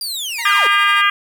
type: linear sweep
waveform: sawtooth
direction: down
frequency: 4852 to 366.9 Hz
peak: -19 dBFS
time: 0.01-0.67 s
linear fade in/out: 2 ms
type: tone with tremolo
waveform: 15% pulse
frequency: 932.3 Hz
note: A#5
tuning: in tune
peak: -18 dBFS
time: 0.38-1.02 s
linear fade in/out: 10 ms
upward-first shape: sine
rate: 12 Hz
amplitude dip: 55%
type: harmonic tone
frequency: 403.3 Hz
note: G4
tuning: 49 cents sharp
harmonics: 3 / 4 / 5 / 6 / 7 / 8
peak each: -15 / -17 / -19 / -21 / -22 / -23 dBFS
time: 0.45-1.1 s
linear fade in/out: 5 ms
effects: 7-bit